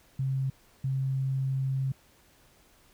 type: tone bursts at uneven times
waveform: sine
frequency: 133.7 Hz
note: C3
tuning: 38 cents sharp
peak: -26 dBFS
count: 2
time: 0.19-0.5 / 0.84-1.92 s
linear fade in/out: 5 ms
effects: pink hiss -61 dBFS RMS until 2.93 s